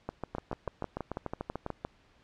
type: two click trains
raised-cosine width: 1 ms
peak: -20 / -20 dBFS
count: 9 / 13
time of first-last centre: 0.35-1.664 / 0.09-1.85 s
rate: 6.09 / 6.82 Hz
effects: pink hiss -64 dBFS RMS until 2.23 s + low-pass 4000 Hz 12 dB/octave